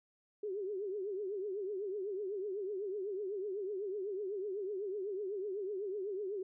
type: tone with vibrato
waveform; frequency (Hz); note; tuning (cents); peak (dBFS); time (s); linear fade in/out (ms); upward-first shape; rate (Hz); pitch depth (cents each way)
sine; 396.5; G4; +20; -36; 0.43-6.43; 5; triangle; 8; 160
effects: none